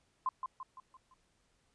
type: tone with echo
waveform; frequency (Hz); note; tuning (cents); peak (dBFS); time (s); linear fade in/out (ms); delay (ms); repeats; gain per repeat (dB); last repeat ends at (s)
sine; 1041; C6; -9; -29; 0.26-0.29; 2; 170; 5; -6; 1.14
effects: pink hiss -74 dBFS RMS until 1.74 s + resampled to 22050 Hz